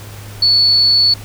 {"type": "tone", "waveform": "sine", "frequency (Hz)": 4434, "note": "C#8", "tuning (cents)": 0, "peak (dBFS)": -8, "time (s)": [0.42, 1.14], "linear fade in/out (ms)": 5, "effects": ["added 103 Hz sine -31 dBFS peak until 1.24 s", "pink hiss -36 dBFS RMS until 1.24 s"]}